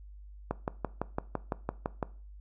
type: click train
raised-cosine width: 1 ms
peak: -16 dBFS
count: 10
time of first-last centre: 0.51-2.028 s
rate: 5.93 Hz
effects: noise-tail reverb RT60 0.4 s tail -19 dB re dry + added 50 Hz sine -46 dBFS peak until 2.4 s